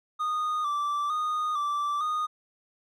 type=tone with vibrato; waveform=triangle; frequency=1200 Hz; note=D6; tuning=37 cents sharp; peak=-24 dBFS; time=0.19-2.27 s; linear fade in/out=20 ms; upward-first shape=square; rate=1.1 Hz; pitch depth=47 cents each way; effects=none